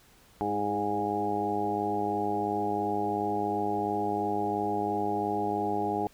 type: harmonic tone with a mistuned harmonic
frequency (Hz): 102.9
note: G#2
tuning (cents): -16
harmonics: 1 / 2 / 3 / 4 / 5 / 6 / 7 / 8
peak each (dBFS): -42 / -37 / -34 / -33 / -43 / -42 / -34 / -31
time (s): 0.41-6.07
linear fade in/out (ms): 0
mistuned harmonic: 3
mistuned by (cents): +24
effects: pink hiss -59 dBFS RMS until 6.13 s